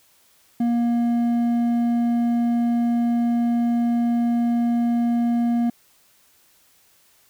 sine tone with hard clipping, 236.5 Hz, A#3, 25 cents sharp, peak -19 dBFS, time 0.6-5.7 s, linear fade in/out 5 ms, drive 5 dB, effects white hiss -58 dBFS RMS until 7.29 s

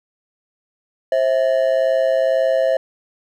triangle ring-modulated tone, 592 Hz, D5, 14 cents sharp, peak -9 dBFS, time 1.12-2.77 s, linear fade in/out 2 ms, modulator 61 Hz, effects none

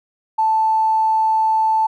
triangle tone with tanh clipping, 880 Hz, A5, in tune, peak -13 dBFS, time 0.38-1.87 s, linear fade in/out 10 ms, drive 3 dB, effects none

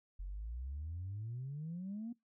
sine exponential sweep, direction up, 43.65 to 241.3 Hz, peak -39 dBFS, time 0.19-2.13 s, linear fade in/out 10 ms, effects noise-tail reverb RT60 0.2 s tail -22 dB re dry + tanh soft clip ceiling -36 dBFS

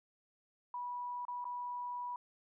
sine tone with dropouts, 978 Hz, B5, 17 cents flat, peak -38 dBFS, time 0.74-2.16 s, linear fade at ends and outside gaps 2 ms, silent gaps 1.252-1.282 / 1.443-1.452 s, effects none

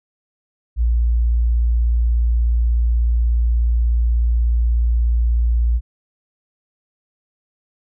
sine tone, 58.27 Hz, A#1, in tune, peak -13 dBFS, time 0.76-5.81 s, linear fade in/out 50 ms, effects none

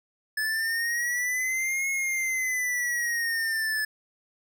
square exponential two-way sweep, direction up then down, 1728 to 2174 to 1728 Hz, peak -26 dBFS, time 0.37-3.85 s, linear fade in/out 5 ms, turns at 1.89 s, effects none

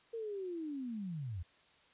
sine linear sweep, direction down, 466.2 to 77.4 Hz, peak -38 dBFS, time 0.13-1.43 s, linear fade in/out 10 ms, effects white hiss -66 dBFS RMS until 1.93 s + resampled to 8000 Hz

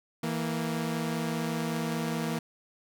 sawtooth tone pair together, 163.3 / 232.4 Hz, E3 / A#3, -16 / -5 cents, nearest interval tritone, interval 611 cents, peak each -28 dBFS, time 0.23-2.39 s, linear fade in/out 5 ms, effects none

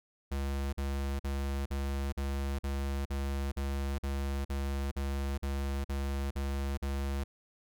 square tone bursts, 69 Hz, C#2, 7 cents flat, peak -32 dBFS, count 15, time 0.31-7.24 s, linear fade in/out 10 ms, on 420 ms, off 45 ms, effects none

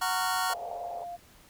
sawtooth chord, Gb major seventh, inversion none, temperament just, 740 / 925 / 1110 / 1387.5 Hz, Gb5 / Bb5 / Db6 / F6, 0 / -14 / +2 / -12 cents, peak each -27 / -29 / -28 / -29 dBFS, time 0.01-0.54 s, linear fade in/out 10 ms
white band-pass noise, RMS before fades -42 dBFS, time 0.49-1.04 s, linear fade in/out 2 ms, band 480 to 820 Hz, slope 48 dB/octave
sine tone, 698 Hz, F5, 1 cent flat, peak -36 dBFS, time 0.51-1.17 s, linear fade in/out 20 ms
effects pink hiss -57 dBFS RMS until 1.49 s

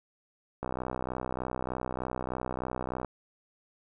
click train, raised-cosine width 1 ms, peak -19 dBFS, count 154, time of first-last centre 0.63-3.047 s, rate 63.3 Hz, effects none

